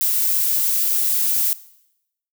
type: noise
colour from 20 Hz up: violet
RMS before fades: -19 dBFS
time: 0.01-1.53 s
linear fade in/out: 0 ms
effects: noise-tail reverb RT60 0.8 s tail -18 dB re dry